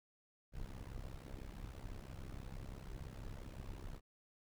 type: noise with amplitude modulation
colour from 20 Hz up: brown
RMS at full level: -44 dBFS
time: 0.52-4.01 s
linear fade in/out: 50 ms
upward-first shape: sine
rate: 66 Hz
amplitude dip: 90%
effects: none